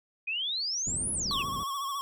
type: exponential two-way sweep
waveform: sine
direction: up then down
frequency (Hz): 2442 to 10570 to 2442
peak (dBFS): -29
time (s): 0.27-1.43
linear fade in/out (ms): 10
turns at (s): 1.12
type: low-pass noise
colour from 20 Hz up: white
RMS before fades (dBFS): -40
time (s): 0.87-1.64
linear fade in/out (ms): 2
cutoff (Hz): 210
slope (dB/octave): 12
type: tone with vibrato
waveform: square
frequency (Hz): 1108.7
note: C#6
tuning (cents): 0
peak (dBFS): -32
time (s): 1.31-2.01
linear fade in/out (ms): 0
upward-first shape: sine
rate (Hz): 14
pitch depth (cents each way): 58
effects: none